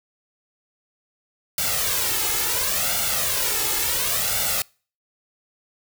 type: noise with flanger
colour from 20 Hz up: white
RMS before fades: -23 dBFS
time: 1.58-4.62 s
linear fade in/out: 2 ms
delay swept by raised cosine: 1.4 to 2.36 ms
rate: 0.71 Hz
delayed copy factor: +0.75
effects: noise-tail reverb RT60 0.4 s tail -26 dB re dry